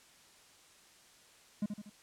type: tone with echo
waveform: triangle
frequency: 207.7 Hz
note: G#3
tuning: in tune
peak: -28 dBFS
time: 1.62-1.66 s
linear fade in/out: 5 ms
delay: 79 ms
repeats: 3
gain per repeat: -6 dB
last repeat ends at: 1.897 s
effects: white hiss -61 dBFS RMS until 2.02 s + low-pass 9000 Hz 12 dB/octave